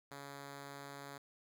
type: tone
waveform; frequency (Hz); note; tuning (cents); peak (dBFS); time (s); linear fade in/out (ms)
5% pulse; 140.5; C#3; +24; -36; 0.11-1.18; 5
effects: none

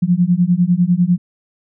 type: beating tone pair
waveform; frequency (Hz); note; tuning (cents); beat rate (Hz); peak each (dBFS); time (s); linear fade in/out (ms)
sine; 172 / 182; F3 / F#3; -26 / -28; 10; -14; 0.02-1.18; 10
effects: none

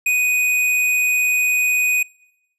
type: tone with hard clipping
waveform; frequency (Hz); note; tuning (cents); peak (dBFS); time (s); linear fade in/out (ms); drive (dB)
triangle; 2489; D#7; 0; -16; 0.06-2.03; 5; 17
effects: noise-tail reverb RT60 0.9 s tail -24 dB re dry + resampled to 32000 Hz

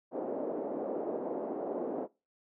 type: band-pass noise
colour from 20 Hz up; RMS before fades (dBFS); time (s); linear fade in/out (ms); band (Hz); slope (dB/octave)
white; -36; 0.11-2.08; 50; 260 to 600; 24
effects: noise-tail reverb RT60 0.3 s tail -24 dB re dry

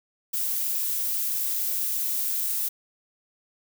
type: noise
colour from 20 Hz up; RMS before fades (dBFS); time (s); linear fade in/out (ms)
violet; -27; 0.33-2.69; 10
effects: none

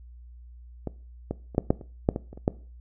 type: clicks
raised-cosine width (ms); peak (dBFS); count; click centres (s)
2; -17 / -15 / -25 / -7 / -6 / -27 / -6 / -15 / -28 / -29 / -7; 11; 0.873 / 1.31 / 1.548 / 1.581 / 1.705 / 1.812 / 2.089 / 2.161 / 2.33 / 2.375 / 2.479
effects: noise-tail reverb RT60 0.4 s tail -20 dB re dry + added 60 Hz sine -44 dBFS peak until 2.8 s

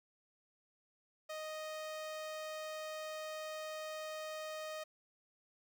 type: tone with notch filter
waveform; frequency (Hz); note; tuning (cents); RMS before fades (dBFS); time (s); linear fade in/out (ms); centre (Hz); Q
sawtooth; 622.3; D#5; 0; -44; 1.29-4.84; 10; 11000; 1.8
effects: 13-bit

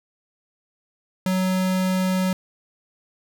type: tone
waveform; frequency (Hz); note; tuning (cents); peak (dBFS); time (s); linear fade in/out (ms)
square; 186.1; F#3; +10; -20; 1.26-2.33; 2
effects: none

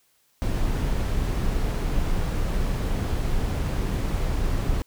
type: noise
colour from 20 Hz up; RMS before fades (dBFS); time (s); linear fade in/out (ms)
brown; -24; 0.42-4.82; 0
effects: white hiss -65 dBFS RMS until 4.86 s

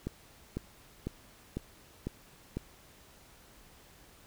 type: click train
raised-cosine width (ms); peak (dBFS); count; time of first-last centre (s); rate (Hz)
3; -21; 6; 0.07-2.57; 2
effects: pink hiss -58 dBFS RMS until 4.26 s

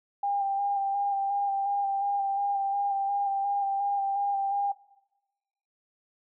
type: tone with vibrato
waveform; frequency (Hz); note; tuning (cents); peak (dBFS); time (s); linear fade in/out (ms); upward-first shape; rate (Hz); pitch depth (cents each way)
sine; 797; G5; +28; -25; 0.23-4.72; 5; square; 2.8; 18
effects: noise-tail reverb RT60 1.0 s tail -19 dB re dry

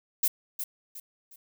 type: noise with echo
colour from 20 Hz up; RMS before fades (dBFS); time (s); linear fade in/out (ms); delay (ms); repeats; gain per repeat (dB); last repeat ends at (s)
violet; -24; 0.23-0.28; 5; 360; 3; -9; 1.36
effects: none

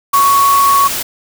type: tone in noise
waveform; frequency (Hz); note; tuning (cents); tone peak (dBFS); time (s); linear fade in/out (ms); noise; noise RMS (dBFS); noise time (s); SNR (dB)
sine; 1113; C#6; +7; -7; 0.13-0.88; 10; white; -19; 0.13-1.03; +9
effects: none

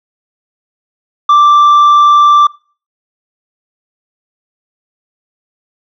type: tone with tanh clipping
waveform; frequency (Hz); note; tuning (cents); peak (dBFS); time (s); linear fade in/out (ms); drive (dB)
triangle; 1174.7; D6; 0; -4; 1.29-2.47; 5; 8
effects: noise-tail reverb RT60 0.4 s tail -23 dB re dry

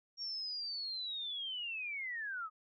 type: linear sweep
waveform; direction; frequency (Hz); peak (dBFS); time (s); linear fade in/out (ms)
sine; down; 5588 to 1231; -38; 0.17-2.5; 50
effects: none

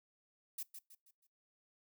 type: noise with echo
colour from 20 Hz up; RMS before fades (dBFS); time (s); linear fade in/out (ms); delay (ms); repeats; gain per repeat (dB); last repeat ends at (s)
violet; -42; 0.58-0.63; 5; 160; 4; -8; 1.27
effects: noise-tail reverb RT60 0.2 s tail -22 dB re dry

